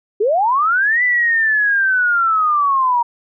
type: linear two-way sweep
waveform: sine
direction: up then down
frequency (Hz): 384.5 to 2000 to 936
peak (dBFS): -12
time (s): 0.2-3.03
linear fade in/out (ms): 10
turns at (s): 1.03
effects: none